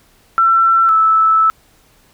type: tone pair in turn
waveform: sine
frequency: 1345 / 1311.2 Hz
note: E6 / E6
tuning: +34 / -10 cents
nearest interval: unison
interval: 44 cents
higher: first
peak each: -8 dBFS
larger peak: neither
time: 0.38-0.89 / 0.89-1.5 s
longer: second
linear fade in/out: 0 ms
effects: pink hiss -52 dBFS RMS until 2.13 s